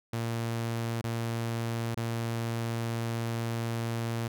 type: tone with dropouts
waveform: sawtooth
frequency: 115.6 Hz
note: A#2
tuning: 14 cents flat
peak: -26 dBFS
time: 0.13-4.28 s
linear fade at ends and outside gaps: 5 ms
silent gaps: 1.014-1.04 / 1.946-1.971 s
effects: none